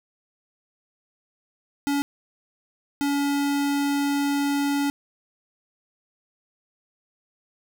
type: tone bursts at uneven times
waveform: square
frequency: 283.6 Hz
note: C#4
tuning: 40 cents sharp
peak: -22 dBFS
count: 2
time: 1.87-2.02 / 3.01-4.9 s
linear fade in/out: 0 ms
effects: 10-bit